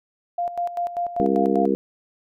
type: tone with tremolo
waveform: sine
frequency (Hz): 698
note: F5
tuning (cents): -1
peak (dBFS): -21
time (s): 0.38-1.66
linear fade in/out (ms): 5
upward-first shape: square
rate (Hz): 5.1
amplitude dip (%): 70
type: harmonic tone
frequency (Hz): 67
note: C2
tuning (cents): +42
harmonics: 3 / 4 / 5 / 6 / 7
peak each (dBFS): -24 / -24 / -24 / -24 / -24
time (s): 1.2-1.75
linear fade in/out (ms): 0
effects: none